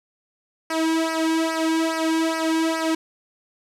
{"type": "tone with flanger", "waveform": "sawtooth", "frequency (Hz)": 323.2, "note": "E4", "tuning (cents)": -34, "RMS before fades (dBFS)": -22, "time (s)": [0.7, 2.95], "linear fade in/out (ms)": 5, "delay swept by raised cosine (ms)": [0.27, 1.67], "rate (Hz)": 2.4, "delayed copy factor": -0.9, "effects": ["low-pass 10000 Hz 12 dB/octave", "9-bit"]}